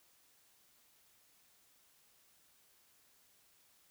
silence, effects white hiss -69 dBFS RMS until 3.9 s

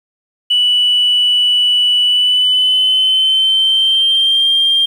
sine tone with pitch glide, 2960 to 3191 Hz, F#7 to G7, 0 to +30 cents, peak -8 dBFS, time 0.5-4.86 s, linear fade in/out 10 ms, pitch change +130 cents, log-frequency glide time 2.05-4.48 s, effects tanh soft clip ceiling -5 dBFS + 7-bit

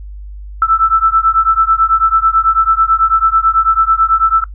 sine beating tone pair, 1318.5 / 1327.6 Hz, E6 / E6, 0 / +12 cents, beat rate 9.1 Hz, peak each -11 dBFS, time 0.62-4.44 s, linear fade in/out 2 ms, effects noise-tail reverb RT60 0.1 s tail -21 dB re dry + added 50 Hz sine -26 dBFS peak until 4.54 s

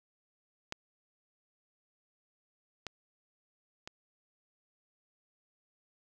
clicks, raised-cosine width 0.2 ms, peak -19 / -21 / -25 dBFS, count 3, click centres 0.724 / 2.867 / 3.875 s, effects none

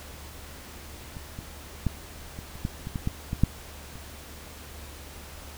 clicks, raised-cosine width 5 ms, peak -27 / -24 / -12 / -26 / -30 / -15 / -21 / -17 / -14 / -17 / -6 / -28 dBFS, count 12, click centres 1.168 / 1.389 / 1.867 / 2.389 / 2.555 / 2.651 / 2.871 / 2.958 / 3.074 / 3.331 / 3.436 / 3.956 s, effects added 73 Hz sine -45 dBFS peak until 5.57 s + pink hiss -45 dBFS RMS until 5.57 s

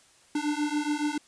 square beating tone pair, 293.7 / 300.8 Hz, D4 / D4, 0 / +42 cents, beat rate 7.1 Hz, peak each -30 dBFS, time 0.35-1.18 s, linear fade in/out 5 ms, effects white hiss -59 dBFS RMS until 1.27 s + resampled to 22050 Hz

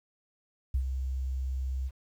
sine tone with ADSR envelope, 65.41 Hz, C2, in tune, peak -22 dBFS, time 0.74-1.91 s, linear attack 7 ms, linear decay 79 ms, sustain -7 dB, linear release 47 ms, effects tanh soft clip ceiling -20 dBFS + 10-bit

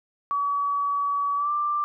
sine tone with pitch glide, 1138 to 1181.5 Hz, C#6 to D6, +45 to +10 cents, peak -22 dBFS, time 0.31-1.84 s, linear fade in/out 0 ms, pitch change +65 cents, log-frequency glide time 1.36-1.51 s, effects none

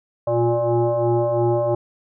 sine tone with frequency modulation, 116.54 Hz, A#2, in tune, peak -16 dBFS, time 0.27-1.75 s, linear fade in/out 5 ms, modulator 236 Hz, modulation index 2.8, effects none

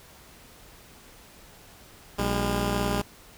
10% pulse tone pair together, 60.1 / 202.2 Hz, B1 / G#3, -46 / -46 cents, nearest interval octave + major sixth, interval 2100 cents, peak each -19 dBFS, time 2.18-3.02 s, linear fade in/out 10 ms, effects pink hiss -51 dBFS RMS until 3.37 s

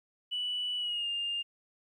sine tone with pitch glide, 2960 to 2810 Hz, F#7 to F7, 0 to +10 cents, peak -30 dBFS, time 0.31-1.43 s, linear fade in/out 20 ms, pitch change -90 cents, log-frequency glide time 0.77-1.08 s, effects tanh soft clip ceiling -26 dBFS + 12-bit

